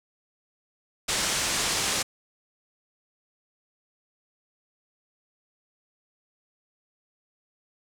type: low-pass noise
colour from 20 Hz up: white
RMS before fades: -27 dBFS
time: 1.08-2.03 s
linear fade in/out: 10 ms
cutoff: 8500 Hz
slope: 24 dB/octave
effects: none